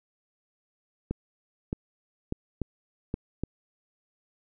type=clicks; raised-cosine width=3 ms; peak=-16 dBFS; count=6; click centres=1.11 / 1.729 / 2.324 / 2.617 / 3.141 / 3.436 s; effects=none